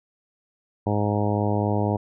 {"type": "harmonic tone", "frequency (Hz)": 103.83, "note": "G#2", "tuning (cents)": 0, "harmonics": [1, 2, 3, 4, 5, 6, 7, 8, 9], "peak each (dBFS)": [-24, -27, -29, -30, -31, -32, -32, -33, -34], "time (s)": [0.86, 1.97], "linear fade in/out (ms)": 10, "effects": []}